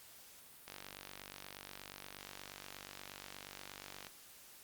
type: click train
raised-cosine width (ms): 0.2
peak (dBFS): -29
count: 165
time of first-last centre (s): 0.68-4.068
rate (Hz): 48.4
effects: white hiss -58 dBFS RMS until 4.63 s + Opus 48 kbps